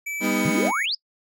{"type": "tone with pitch glide", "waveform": "square", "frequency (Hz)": [2309, 2234], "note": ["D7", "C#7"], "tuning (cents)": [-30, 13], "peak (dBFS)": -28, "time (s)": [0.06, 0.86], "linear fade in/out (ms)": 10, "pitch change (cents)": -57, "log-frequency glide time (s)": [0.23, 0.47]}
{"type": "chord", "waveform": "35% pulse", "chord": "G augmented", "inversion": "none", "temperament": "equal with one note detuned", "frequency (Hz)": [200.3, 246.9, 311.1], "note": ["G3", "B3", "D#4"], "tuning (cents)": [38, 0, 0], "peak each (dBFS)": -24, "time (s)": [0.2, 0.72], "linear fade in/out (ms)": 50}
{"type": "exponential sweep", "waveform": "sine", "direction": "up", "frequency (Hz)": [128.1, 5274], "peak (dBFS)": -22, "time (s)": [0.45, 0.95], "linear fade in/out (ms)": 5}
{"effects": ["noise-tail reverb RT60 0.1 s tail -26 dB re dry"]}